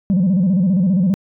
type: tone with vibrato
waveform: sine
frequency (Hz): 185.5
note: F#3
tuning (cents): +5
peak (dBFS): -10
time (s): 0.1-1.14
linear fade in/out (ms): 0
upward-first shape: square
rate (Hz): 15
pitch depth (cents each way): 120
effects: tanh soft clip ceiling -10 dBFS

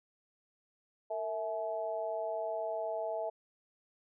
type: tone with amplitude modulation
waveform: sine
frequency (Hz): 653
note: E5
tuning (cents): -17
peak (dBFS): -29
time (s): 1.1-3.3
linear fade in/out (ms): 10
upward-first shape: sine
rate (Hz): 199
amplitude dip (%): 95
effects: none

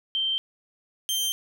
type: tone pair in turn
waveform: sine / sawtooth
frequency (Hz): 3131 / 3151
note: G7 / G7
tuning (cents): -3 / +8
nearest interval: unison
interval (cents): 11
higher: second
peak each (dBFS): -23 / -21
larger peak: second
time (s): 0.15-0.38 / 1.09-1.32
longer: neither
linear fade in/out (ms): 0
effects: none

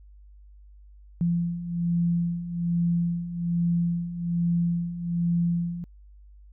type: beating tone pair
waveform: sine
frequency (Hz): 170.5 / 171.7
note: F3 / F3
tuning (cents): -41 / -29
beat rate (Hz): 1.2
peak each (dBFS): -29 / -24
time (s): 1.21-5.84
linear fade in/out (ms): 0
effects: added 50 Hz sine -47 dBFS peak until 6.52 s

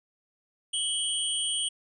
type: tone cluster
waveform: sine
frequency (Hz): 2978 / 3237 / 8850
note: F#7 / G#7 / C#9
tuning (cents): +11 / -45 / -4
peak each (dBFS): -31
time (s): 0.73-1.69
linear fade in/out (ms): 10
effects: none

